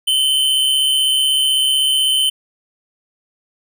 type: tone pair together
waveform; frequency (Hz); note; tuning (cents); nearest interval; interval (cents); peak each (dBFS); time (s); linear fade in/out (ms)
square; 2937 / 3073; F#7 / G7; -13 / -35; minor second; 78; -23 / -14; 0.07-2.3; 10
effects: none